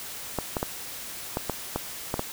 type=clicks; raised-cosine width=1 ms; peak=-12 dBFS; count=8; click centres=0.387 / 0.568 / 0.629 / 1.371 / 1.497 / 1.76 / 2.141 / 2.194 s; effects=white hiss -38 dBFS RMS until 2.32 s